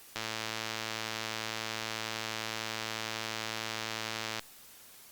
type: click train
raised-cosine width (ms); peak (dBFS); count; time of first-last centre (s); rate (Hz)
0.2; -17; 471; 0.16-4.394; 111
effects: white hiss -54 dBFS RMS until 5.11 s + Opus 48 kbps